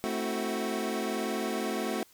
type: chord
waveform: 25% pulse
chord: F# half-diminished seventh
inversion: first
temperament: equal with one note detuned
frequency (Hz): 220 / 261.6 / 325.7 / 370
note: A3 / C4 / E4 / F#4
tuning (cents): 0 / 0 / -21 / 0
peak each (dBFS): -30 / -33 / -35 / -31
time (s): 0.04-2.03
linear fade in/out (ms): 0
effects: white hiss -60 dBFS RMS until 2.13 s